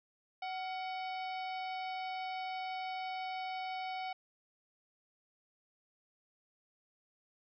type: harmonic tone with a mistuned harmonic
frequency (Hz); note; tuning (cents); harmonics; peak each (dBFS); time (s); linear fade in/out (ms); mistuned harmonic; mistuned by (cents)
749; F#5; +21; 1 / 2 / 3 / 4 / 5 / 6 / 7; -38 / -53 / -46 / -52 / -55 / -56 / -57; 0.42-4.13; 5; 2; -110
effects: none